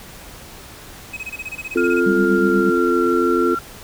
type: tone bursts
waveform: triangle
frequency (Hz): 2542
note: D#7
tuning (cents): +36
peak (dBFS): -24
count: 14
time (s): 1.13-2.003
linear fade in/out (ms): 10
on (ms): 41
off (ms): 23
type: chord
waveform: sine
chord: F major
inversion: second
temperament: equal with one note detuned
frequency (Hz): 261.6 / 348 / 440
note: C4 / F4 / A4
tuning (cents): 0 / -6 / 0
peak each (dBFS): -21 / -17 / -21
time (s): 1.75-3.55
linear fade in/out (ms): 10
type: tone with pitch glide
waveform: sine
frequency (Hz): 1405 to 1367.4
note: F6 to F6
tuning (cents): +10 to -37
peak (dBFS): -21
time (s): 1.77-3.59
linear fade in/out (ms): 5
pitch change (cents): -47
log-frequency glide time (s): 2.18-3.06
type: tone with tremolo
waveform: sine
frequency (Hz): 196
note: G3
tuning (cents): 0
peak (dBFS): -16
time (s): 2.06-2.7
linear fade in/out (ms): 5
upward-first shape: sine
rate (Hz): 8.3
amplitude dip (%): 65
effects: pink hiss -39 dBFS RMS until 3.83 s